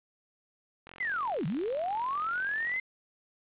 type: click train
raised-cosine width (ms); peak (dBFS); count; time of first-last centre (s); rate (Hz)
0.3; -30; 85; 0.87-2.762; 44.4
type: linear two-way sweep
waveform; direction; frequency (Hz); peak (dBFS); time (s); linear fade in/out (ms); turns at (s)
sine; down then up; 2093 to 135.8 to 2093; -29; 1-2.8; 5; 1.46
effects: resampled to 8000 Hz + 9-bit